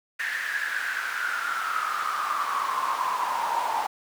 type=noise with high-pass filter sweep; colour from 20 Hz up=brown; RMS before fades=-28 dBFS; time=0.19-3.87 s; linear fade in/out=10 ms; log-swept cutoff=1800 to 870 Hz; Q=9.4; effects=none